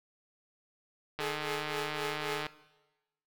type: click train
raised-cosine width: 0.3 ms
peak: -20 dBFS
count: 195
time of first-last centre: 1.19-2.466 s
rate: 152 Hz
type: tone with tremolo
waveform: sawtooth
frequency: 426.6 Hz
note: G#4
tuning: 46 cents sharp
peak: -29 dBFS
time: 1.2-2.47 s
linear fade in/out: 5 ms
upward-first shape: triangle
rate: 3.8 Hz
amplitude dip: 85%
effects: noise-tail reverb RT60 1.0 s tail -17 dB re dry